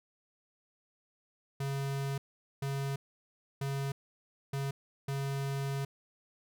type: tone bursts at uneven times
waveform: square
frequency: 138 Hz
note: C#3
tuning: 7 cents flat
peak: -33 dBFS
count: 5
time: 1.6-2.18 / 2.62-2.96 / 3.61-3.92 / 4.53-4.71 / 5.08-5.85 s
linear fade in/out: 5 ms
effects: none